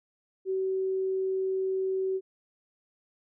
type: tone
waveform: sine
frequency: 380 Hz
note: F#4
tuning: 46 cents sharp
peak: -26 dBFS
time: 0.45-2.21 s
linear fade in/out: 50 ms
effects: none